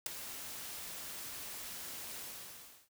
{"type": "noise with ADSR envelope", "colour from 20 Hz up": "white", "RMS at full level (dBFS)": -31, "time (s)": [0.06, 2.89], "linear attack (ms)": 4, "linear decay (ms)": 6, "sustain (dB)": -14, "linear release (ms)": 700, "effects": []}